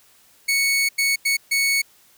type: tone bursts at uneven times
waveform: sawtooth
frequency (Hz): 2217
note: C#7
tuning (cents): 0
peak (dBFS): -14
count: 4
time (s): 0.48-0.89 / 0.98-1.16 / 1.25-1.37 / 1.51-1.82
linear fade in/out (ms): 10
effects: white hiss -55 dBFS RMS until 2.17 s